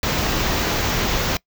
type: band-stop noise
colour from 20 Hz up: pink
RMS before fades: -21 dBFS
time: 0.03-1.37 s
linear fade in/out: 2 ms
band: 6900 to 14000 Hz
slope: 48 dB/octave
effects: noise-tail reverb RT60 0.1 s tail -23 dB re dry